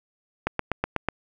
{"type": "click train", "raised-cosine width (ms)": 0.5, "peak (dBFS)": -8, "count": 6, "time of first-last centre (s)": [0.47, 1.087], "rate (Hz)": 8.11, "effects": []}